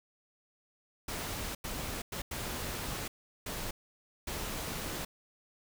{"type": "noise bursts at uneven times", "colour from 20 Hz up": "pink", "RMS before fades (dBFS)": -38, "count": 6, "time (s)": [[1.08, 1.55], [1.64, 2.02], [2.12, 2.22], [2.31, 3.08], [3.46, 3.71], [4.27, 5.05]], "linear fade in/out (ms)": 5, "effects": []}